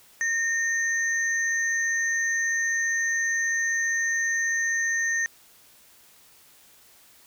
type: tone pair together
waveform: sine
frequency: 1839 / 6186 Hz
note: A#6 / G8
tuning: -24 / -24 cents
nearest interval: octave + major sixth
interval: 2100 cents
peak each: -23 / -31 dBFS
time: 0.21-5.26 s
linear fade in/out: 0 ms
effects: white hiss -55 dBFS RMS until 7.26 s